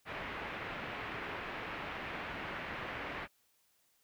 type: low-pass noise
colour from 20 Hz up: white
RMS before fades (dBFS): -42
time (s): 0.05-3.28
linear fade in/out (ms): 50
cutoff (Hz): 2400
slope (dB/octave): 24
effects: white hiss -73 dBFS RMS until 4.03 s